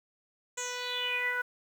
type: tone with low-pass filter sweep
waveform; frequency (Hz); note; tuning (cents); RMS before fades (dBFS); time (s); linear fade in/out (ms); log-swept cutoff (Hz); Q
10% pulse; 493.9; B4; 0; -33; 0.57-1.42; 10; 7300 to 1500; 7
effects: 9-bit